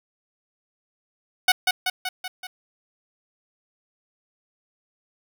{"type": "tone with echo", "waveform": "10% pulse", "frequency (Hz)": 740, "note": "F#5", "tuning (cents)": 0, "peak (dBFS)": -5, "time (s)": [1.48, 1.52], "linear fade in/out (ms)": 5, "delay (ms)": 190, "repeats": 5, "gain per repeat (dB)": -4, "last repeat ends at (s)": 2.47, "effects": []}